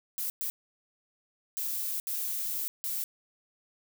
violet noise bursts at uneven times, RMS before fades -33 dBFS, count 5, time 0.18-0.3 / 0.41-0.5 / 1.57-2 / 2.07-2.68 / 2.84-3.04 s, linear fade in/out 0 ms, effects none

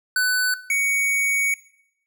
square tone pair in turn, 1500 / 2240 Hz, F#6 / C#7, +23 / +18 cents, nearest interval perfect fifth, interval 695 cents, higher second, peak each -18 / -19 dBFS, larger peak first, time 0.16-0.54 / 0.7-1.54 s, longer second, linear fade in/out 2 ms, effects noise-tail reverb RT60 0.7 s tail -18 dB re dry

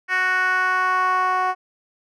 10% pulse tone with band-pass filter sweep, 370 Hz, F#4, in tune, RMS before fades -20 dBFS, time 0.08-1.55 s, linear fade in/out 50 ms, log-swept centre 1800 to 890 Hz, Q 3, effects none

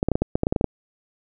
clicks, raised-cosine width 2 ms, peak -6 dBFS, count 12, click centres 0.029 / 0.086 / 0.117 / 0.155 / 0.22 / 0.355 / 0.434 / 0.469 / 0.525 / 0.562 / 0.611 / 0.643 s, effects none

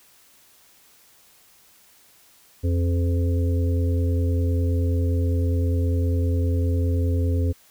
harmonic tone with a mistuned harmonic, 85.2 Hz, F2, 42 cents flat, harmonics 1 / 3 / 5 / 6, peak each -19 / -29 / -33 / -35 dBFS, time 2.63-7.53 s, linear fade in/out 20 ms, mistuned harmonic 3, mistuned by +65 cents, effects white hiss -55 dBFS RMS until 7.7 s

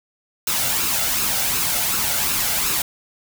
white noise with flanger, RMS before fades -21 dBFS, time 0.47-2.82 s, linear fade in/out 2 ms, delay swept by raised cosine 0.75 to 1.45 ms, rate 2.7 Hz, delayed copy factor +0.5, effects none

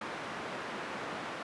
white band-pass noise, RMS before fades -40 dBFS, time 0.01-1.43 s, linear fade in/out 5 ms, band 160 to 1500 Hz, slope 12 dB/octave, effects resampled to 24000 Hz

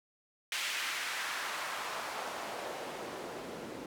white noise with band-pass filter sweep, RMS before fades -39 dBFS, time 0.52-3.86 s, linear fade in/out 2 ms, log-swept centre 2400 to 280 Hz, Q 1.2, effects none

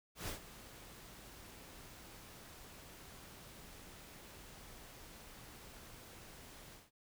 pink noise with ADSR envelope, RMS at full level -41 dBFS, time 0.15-6.91 s, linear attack 130 ms, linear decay 110 ms, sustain -14 dB, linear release 180 ms, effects none

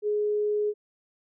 sine tone, 418.6 Hz, G#4, 14 cents sharp, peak -23 dBFS, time 0.02-0.74 s, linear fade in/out 50 ms, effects none

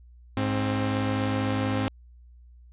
sawtooth tone pair together, 104.34 / 264.6 Hz, G#2 / C4, +9 / +20 cents, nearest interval octave + major third, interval 1611 cents, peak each -23 dBFS, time 0.37-1.88 s, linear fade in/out 0 ms, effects added 60 Hz sine -48 dBFS peak until 2.72 s + resampled to 8000 Hz

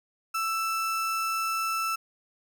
35% pulse tone, 1324 Hz, E6, 7 cents sharp, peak -25 dBFS, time 0.34-1.96 s, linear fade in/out 10 ms, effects none

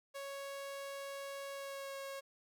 sawtooth tone with pitch glide, 554.4 to 547.7 Hz, C#5 to C#5, 0 to -21 cents, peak -39 dBFS, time 0.14-2.21 s, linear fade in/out 20 ms, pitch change -21 cents, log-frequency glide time 1.52-1.96 s, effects none

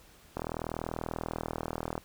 click train, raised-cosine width 1 ms, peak -19 dBFS, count 66, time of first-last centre 0.37-1.979 s, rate 40.4 Hz, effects pink hiss -58 dBFS RMS until 2.04 s

